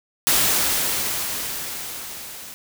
white noise with level ramp, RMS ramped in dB -17 to -38 dBFS, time 0.27-2.54 s, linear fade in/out 0 ms, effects none

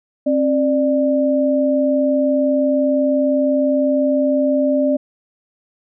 sine tone pair together, 267.2 / 593 Hz, C4 / D5, +36 / +17 cents, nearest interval octave + major second, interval 1381 cents, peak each -16 dBFS, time 0.26-4.97 s, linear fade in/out 10 ms, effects none

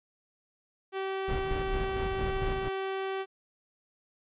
sawtooth tone, 384.9 Hz, G4, 32 cents flat, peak -27 dBFS, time 0.92-3.26 s, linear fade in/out 50 ms
brown noise with tremolo, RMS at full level -32 dBFS, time 1.28-2.69 s, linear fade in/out 10 ms, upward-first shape square, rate 4.4 Hz, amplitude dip 45%
effects resampled to 8000 Hz

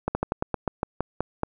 slowing click train, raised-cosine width 1 ms, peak -10 dBFS, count 11, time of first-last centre 0.08-1.434 s, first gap 70 ms, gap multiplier 1.14, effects none

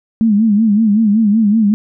sine tone with vibrato, 214.2 Hz, A3, 46 cents flat, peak -8 dBFS, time 0.21-1.74 s, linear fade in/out 0 ms, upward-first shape sine, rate 5.3 Hz, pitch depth 110 cents each way, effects none

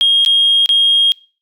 sine tone with dropouts, 3248 Hz, G#7, 39 cents flat, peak -7 dBFS, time 0.01-1.12 s, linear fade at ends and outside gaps 0 ms, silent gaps 0.249-0.261 / 0.66-0.691 s, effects noise-tail reverb RT60 0.4 s tail -26 dB re dry + tanh soft clip ceiling -4 dBFS

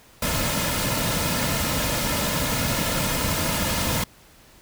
pink noise with comb filter, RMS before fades -24 dBFS, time 0.22-4.04 s, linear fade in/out 5 ms, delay 2.6 ms, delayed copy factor -0.6, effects pink hiss -52 dBFS RMS until 4.61 s

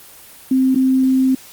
sine tone with dropouts, 261.6 Hz, C4, in tune, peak -11 dBFS, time 0.51-1.35 s, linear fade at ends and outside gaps 5 ms, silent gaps 0.748-0.757 s, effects white hiss -41 dBFS RMS until 1.52 s + Opus 24 kbps

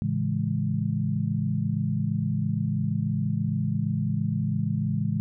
sine chord, A major seventh, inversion none, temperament equal, 110 / 138.59 / 164.81 / 207.7 Hz, A2 / C#3 / E3 / G#3, 0 / 0 / 0 / 0 cents, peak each -29 dBFS, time 0.02-5.2 s, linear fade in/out 0 ms, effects none

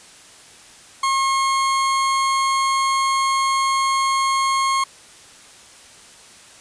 40% pulse tone, 1080 Hz, C#6, 45 cents flat, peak -16 dBFS, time 1.03-4.84 s, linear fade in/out 5 ms, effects white hiss -45 dBFS RMS until 6.6 s + resampled to 22050 Hz

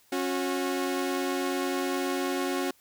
sawtooth tone pair together, 274.2 / 363.5 Hz, C#4 / F#4, -19 / -31 cents, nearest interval perfect fourth, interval 488 cents, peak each -26 dBFS, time 0.12-2.71 s, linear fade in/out 5 ms, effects white hiss -62 dBFS RMS until 2.8 s

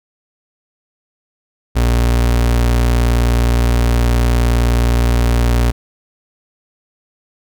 35% pulse tone, 59.3 Hz, A#1, 30 cents sharp, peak -9 dBFS, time 1.75-5.72 s, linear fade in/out 20 ms, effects none

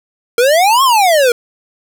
square exponential two-way sweep, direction up then down, 458.5 to 1108.7 to 463.6 Hz, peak -8 dBFS, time 0.38-1.32 s, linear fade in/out 2 ms, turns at 0.83 s, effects none

